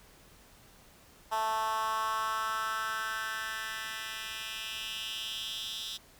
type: tone with high-pass filter sweep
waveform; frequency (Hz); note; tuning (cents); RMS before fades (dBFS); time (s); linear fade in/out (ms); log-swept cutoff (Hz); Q
10% pulse; 220; A3; 0; -35; 1.31-5.98; 20; 860 to 3800; 3.6
effects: pink hiss -58 dBFS RMS until 6.19 s